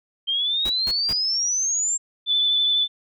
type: exponential sweep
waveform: sine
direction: up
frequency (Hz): 3136 to 7500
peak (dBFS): -20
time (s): 0.27-1.98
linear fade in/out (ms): 20
type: noise bursts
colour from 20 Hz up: pink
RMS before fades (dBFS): -33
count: 3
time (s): 0.65-1.131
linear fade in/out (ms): 5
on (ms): 47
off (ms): 170
type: tone with vibrato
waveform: sine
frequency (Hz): 3500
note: A7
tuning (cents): -10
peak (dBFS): -17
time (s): 2.26-2.88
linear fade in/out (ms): 50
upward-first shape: sine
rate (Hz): 12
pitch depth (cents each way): 17
effects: none